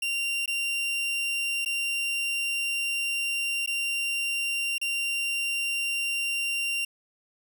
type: tone with dropouts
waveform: 40% pulse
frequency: 2770 Hz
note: F7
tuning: 15 cents flat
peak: -25 dBFS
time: 0.02-6.85 s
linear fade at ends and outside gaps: 5 ms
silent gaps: 0.459-0.477 / 1.649-1.659 / 3.662-3.674 / 4.782-4.814 s
effects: none